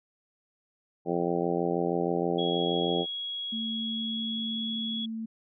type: harmonic tone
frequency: 86.3 Hz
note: F2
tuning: 20 cents flat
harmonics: 2 / 3 / 4 / 5 / 6 / 7 / 8 / 9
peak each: -33 / -35 / -31 / -31 / -35 / -36 / -39 / -35 dBFS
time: 1.05-3.06 s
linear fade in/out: 50 ms
type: tone with pitch glide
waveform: sine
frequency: 3322 to 3357 Hz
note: G#7 to G#7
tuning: 0 to +18 cents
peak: -32 dBFS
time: 2.38-5.06 s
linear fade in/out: 10 ms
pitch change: +18 cents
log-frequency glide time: 3.53-4.65 s
type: tone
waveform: sine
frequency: 223.7 Hz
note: A3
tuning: 29 cents sharp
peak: -32 dBFS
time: 3.52-5.26 s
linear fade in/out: 10 ms
effects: none